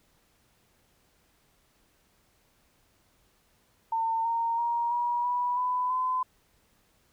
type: tone with pitch steps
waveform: sine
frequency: 905 / 922.9 / 941.3 / 959.9 / 979 / 998.4 / 1018.2 Hz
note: A5 / A#5 / A#5 / B5 / B5 / B5 / C6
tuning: +48 / -18 / +17 / -50 / -15 / +19 / -47 cents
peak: -25 dBFS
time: 3.92-6.23 s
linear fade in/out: 5 ms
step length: 330 ms
effects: pink hiss -67 dBFS RMS until 7.12 s